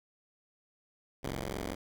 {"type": "tone pair together", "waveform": "5% pulse", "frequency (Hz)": [44.82, 67.7], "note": ["F1", "C#2"], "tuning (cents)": [46, -40], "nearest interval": "perfect fifth", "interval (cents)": 714, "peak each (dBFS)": -27, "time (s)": [1.23, 1.75], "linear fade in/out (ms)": 10, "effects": []}